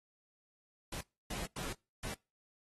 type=noise bursts at uneven times; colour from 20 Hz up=pink; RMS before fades=-42 dBFS; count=4; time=0.92-1.01 / 1.3-1.46 / 1.56-1.73 / 2.03-2.14 s; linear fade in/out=5 ms; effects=noise-tail reverb RT60 0.3 s tail -26 dB re dry + AAC 32 kbps